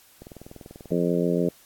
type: click train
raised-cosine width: 2 ms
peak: -28 dBFS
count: 15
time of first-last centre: 0.22-0.906 s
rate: 20.4 Hz
type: harmonic tone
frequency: 86.9 Hz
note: F2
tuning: 8 cents flat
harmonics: 2 / 3 / 4 / 5 / 6 / 7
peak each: -25 / -28 / -28 / -27 / -30 / -32 dBFS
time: 0.91-1.49 s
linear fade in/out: 5 ms
effects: white hiss -55 dBFS RMS until 1.65 s + AAC 64 kbps